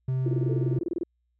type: tone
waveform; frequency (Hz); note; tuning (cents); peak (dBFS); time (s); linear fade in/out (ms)
triangle; 130; C3; -11; -22; 0.08-0.79; 5
type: tone bursts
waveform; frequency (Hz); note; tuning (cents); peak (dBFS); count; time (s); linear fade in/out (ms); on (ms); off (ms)
sine; 343.6; F4; -28; -25; 16; 0.26-1.034; 2; 24; 26
type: tone with exponential decay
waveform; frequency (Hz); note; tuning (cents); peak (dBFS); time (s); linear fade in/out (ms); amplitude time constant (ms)
sine; 438.6; A4; -6; -31; 0.49-0.89; 5; 85
effects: added 60 Hz sine -70 dBFS peak until 1.39 s